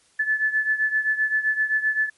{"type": "beating tone pair", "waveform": "sine", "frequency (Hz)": [1734, 1741.7], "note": ["A6", "A6"], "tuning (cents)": [-26, -18], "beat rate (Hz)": 7.7, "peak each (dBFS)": [-21, -25], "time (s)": [0.19, 2.1], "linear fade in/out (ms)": 10, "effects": ["white hiss -60 dBFS RMS until 2.17 s", "MP3 48 kbps"]}